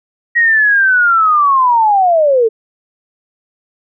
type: linear sweep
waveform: sine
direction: down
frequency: 1904 to 430.1 Hz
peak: -7 dBFS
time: 0.35-2.49 s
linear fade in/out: 20 ms
effects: none